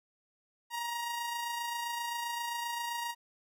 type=tone with amplitude modulation; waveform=sawtooth; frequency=944 Hz; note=A#5; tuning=22 cents sharp; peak=-29 dBFS; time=0.7-3.15 s; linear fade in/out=50 ms; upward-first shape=sine; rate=27.6 Hz; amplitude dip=35%; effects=none